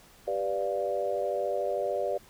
sine chord, G dominant seventh, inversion none, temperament equal, 392 / 493.9 / 587.3 / 698.5 Hz, G4 / B4 / D5 / F5, 0 / 0 / 0 / 0 cents, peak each -34 / -33 / -30 / -35 dBFS, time 0.27-2.18 s, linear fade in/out 10 ms, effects pink hiss -56 dBFS RMS until 2.29 s

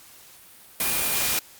sine tone in noise, 2423 Hz, D#7, 47 cents flat, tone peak -34 dBFS, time 0.8-1.39 s, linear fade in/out 2 ms, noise white, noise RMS -24 dBFS, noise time 0.8-1.39 s, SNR -13 dB, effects white hiss -49 dBFS RMS until 1.59 s + Opus 48 kbps

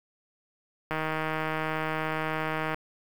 click train, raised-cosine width 0.5 ms, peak -15 dBFS, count 289, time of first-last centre 0.91-2.744 s, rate 157 Hz, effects 7-bit

